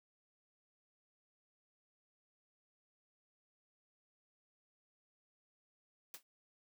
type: noise with exponential decay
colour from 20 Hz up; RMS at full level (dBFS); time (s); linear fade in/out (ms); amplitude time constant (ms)
white; -44; 6.14-6.23; 1; 19
effects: high-pass 200 Hz 12 dB/octave